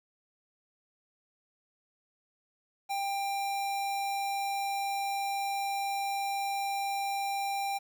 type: tone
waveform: square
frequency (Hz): 793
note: G5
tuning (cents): +20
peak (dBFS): -31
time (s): 2.89-7.79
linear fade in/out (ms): 20
effects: 10-bit